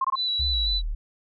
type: tone bursts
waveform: sine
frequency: 1065 Hz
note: C6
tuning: 30 cents sharp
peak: -20 dBFS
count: 3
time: 0.01-0.157 s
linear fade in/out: 5 ms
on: 35 ms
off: 21 ms
type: tone with vibrato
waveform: sine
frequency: 3951 Hz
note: B7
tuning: in tune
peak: -23 dBFS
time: 0.15-0.82 s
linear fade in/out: 50 ms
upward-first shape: square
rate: 3.9 Hz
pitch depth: 16 cents each way
type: exponential sweep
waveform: sine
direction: down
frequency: 71 to 34.75 Hz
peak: -25 dBFS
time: 0.39-0.95 s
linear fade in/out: 10 ms
effects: none